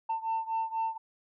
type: beating tone pair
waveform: sine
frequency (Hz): 896 / 900.1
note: A5 / A5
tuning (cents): +31 / +39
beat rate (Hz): 4.1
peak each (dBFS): -30 / -32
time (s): 0.09-0.98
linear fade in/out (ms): 10
effects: tanh soft clip ceiling -25 dBFS